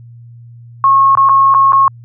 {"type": "tone with dropouts", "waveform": "sine", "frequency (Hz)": 1089, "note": "C#6", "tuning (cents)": -31, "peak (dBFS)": -5, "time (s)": [0.84, 1.88], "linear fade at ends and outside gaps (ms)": 1, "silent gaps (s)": [[1.152, 1.173], [1.289, 1.294], [1.541, 1.547], [1.722, 1.731]], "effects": ["added 118 Hz sine -33 dBFS peak until 2.04 s"]}